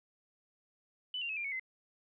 sine tone with pitch steps, 2993 / 2776 / 2576 / 2389 / 2216 / 2056 Hz, F#7 / F7 / E7 / D7 / C#7 / C7, +19 / -11 / -41 / +29 / -1 / -31 cents, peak -35 dBFS, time 1.14-1.596 s, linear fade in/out 2 ms, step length 76 ms, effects none

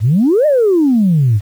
sine exponential two-way sweep, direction up then down, 96 to 627 to 96 Hz, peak -7 dBFS, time 0-1.41 s, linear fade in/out 50 ms, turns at 0.46 s, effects tanh soft clip ceiling -4 dBFS + 7-bit

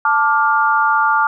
sine chord, D minor, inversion second, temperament just, 881 / 1174.7 / 1409.6 Hz, A5 / D6 / F6, +2 / 0 / +16 cents, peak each -16 dBFS, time 0.05-1.27 s, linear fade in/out 2 ms, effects none

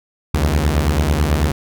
sawtooth beating tone pair, 69.3 / 78.4 Hz, C#2 / D#2, 0 / +14 cents, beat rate 9.1 Hz, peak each -13 dBFS, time 0.34-1.52 s, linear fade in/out 5 ms, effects none

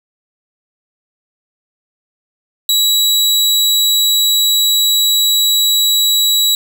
sawtooth tone, 3900 Hz, B7, 23 cents flat, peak -7 dBFS, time 2.69-6.55 s, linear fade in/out 2 ms, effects none

